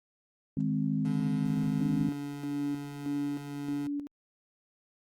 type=chord; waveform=sine; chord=Ab major; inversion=second; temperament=equal with one note detuned; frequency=155.56 / 206.9 / 261.6 Hz; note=Eb3 / Ab3 / C4; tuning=0 / -6 / 0 cents; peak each=-31 dBFS; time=0.57-2.09 s; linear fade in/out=2 ms
type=tone with pitch glide; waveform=25% pulse; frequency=143.7 to 142.71 Hz; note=D3 to D3; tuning=-37 to -49 cents; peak=-36 dBFS; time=1.05-3.87 s; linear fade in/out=2 ms; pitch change=-12 cents; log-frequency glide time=1.87-2.16 s
type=tone with tremolo; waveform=sine; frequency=287.5 Hz; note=D4; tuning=37 cents flat; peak=-30 dBFS; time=1.81-4.07 s; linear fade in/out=0 ms; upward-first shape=square; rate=1.6 Hz; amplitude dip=60%
effects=Opus 32 kbps